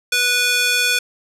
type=tone with high-pass filter; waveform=square; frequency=491.6 Hz; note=B4; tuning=8 cents flat; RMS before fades=-17 dBFS; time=0.12-0.99 s; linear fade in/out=5 ms; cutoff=2100 Hz; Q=1.2; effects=low-pass 12000 Hz 12 dB/octave